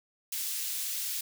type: high-pass noise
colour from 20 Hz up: white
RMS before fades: -34 dBFS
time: 0.32-1.21 s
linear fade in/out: 5 ms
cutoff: 3000 Hz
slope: 12 dB/octave
effects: none